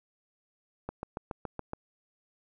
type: click train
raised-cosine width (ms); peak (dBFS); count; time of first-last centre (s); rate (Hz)
1; -21; 7; 0.89-1.734; 7.11
effects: none